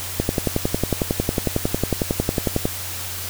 click train, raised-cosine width 2 ms, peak -5 dBFS, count 28, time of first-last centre 0.2-2.655 s, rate 11 Hz, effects added 91 Hz sine -35 dBFS peak until 3.29 s + white hiss -30 dBFS RMS until 3.29 s

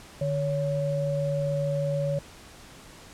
sine tone pair together, 148.89 / 561 Hz, D3 / C#5, +24 / +21 cents, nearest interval octave + major seventh, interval 2297 cents, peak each -27 dBFS, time 0.21-2.19 s, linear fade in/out 5 ms, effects pink hiss -48 dBFS RMS until 3.13 s + low-pass 10000 Hz 12 dB/octave

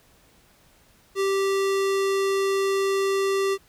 square tone with low-pass filter, 390.8 Hz, G4, 5 cents flat, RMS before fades -23 dBFS, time 1.15-3.58 s, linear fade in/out 50 ms, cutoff 11000 Hz, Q 0.62, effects pink hiss -58 dBFS RMS until 3.68 s

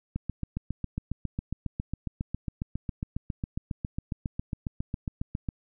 click train, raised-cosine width 5 ms, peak -18 dBFS, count 40, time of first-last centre 0.16-5.488 s, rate 7.32 Hz, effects none

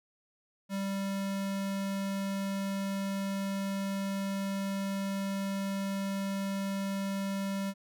square tone, 196 Hz, G3, in tune, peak -32 dBFS, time 0.69-7.74 s, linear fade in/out 50 ms, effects none

